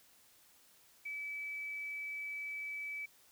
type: tone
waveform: sine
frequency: 2299 Hz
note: D7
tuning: 37 cents flat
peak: -39 dBFS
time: 1.05-3.06 s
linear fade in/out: 10 ms
effects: white hiss -65 dBFS RMS until 3.31 s